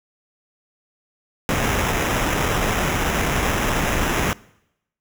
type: noise with sample-and-hold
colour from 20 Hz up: pink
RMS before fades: -21 dBFS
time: 1.49-4.33 s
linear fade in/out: 0 ms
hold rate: 4410 Hz
effects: noise-tail reverb RT60 0.8 s tail -22 dB re dry